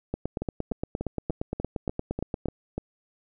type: two click trains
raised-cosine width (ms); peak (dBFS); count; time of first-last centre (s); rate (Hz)
2; -17 / -15; 9 / 21; 0.42-2.78 / 0.14-2.457; 3.39 / 8.63
effects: none